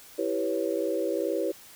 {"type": "chord", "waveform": "sine", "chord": "C# half-diminished seventh", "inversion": "first", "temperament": "equal", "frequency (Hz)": [329.6, 392, 493.9, 554.4], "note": ["E4", "G4", "B4", "C#5"], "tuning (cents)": [0, 0, 0, 0], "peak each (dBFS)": -31, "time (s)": [0.18, 1.52], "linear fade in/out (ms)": 10, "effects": ["white hiss -50 dBFS RMS until 1.75 s"]}